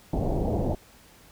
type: low-pass noise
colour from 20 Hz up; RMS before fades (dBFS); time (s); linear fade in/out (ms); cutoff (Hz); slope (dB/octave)
pink; -26; 0.13-0.75; 5; 790; 48
effects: pink hiss -54 dBFS RMS until 1.31 s